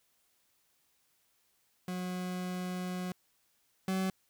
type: tone pair in turn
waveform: 40% pulse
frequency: 181.8 / 188.9 Hz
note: F#3 / F#3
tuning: -30 / +36 cents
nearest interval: minor second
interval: 66 cents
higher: second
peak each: -34 / -29 dBFS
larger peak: second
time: 1.88-3.12 / 3.88-4.1 s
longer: first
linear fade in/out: 2 ms
effects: white hiss -73 dBFS RMS until 4.29 s